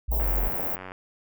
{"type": "exponential sweep", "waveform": "sine", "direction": "down", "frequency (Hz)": [58, 42.05], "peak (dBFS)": -23, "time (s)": [0.08, 0.49], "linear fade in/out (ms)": 10}
{"type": "band-stop noise", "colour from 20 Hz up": "white", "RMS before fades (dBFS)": -29, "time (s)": [0.11, 0.76], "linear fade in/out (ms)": 10, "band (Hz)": [910, 16000], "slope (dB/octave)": 48}
{"type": "click train", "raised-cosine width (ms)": 0.5, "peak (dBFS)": -23, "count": 68, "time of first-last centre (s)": [0.2, 0.919], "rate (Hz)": 93.2}
{"effects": []}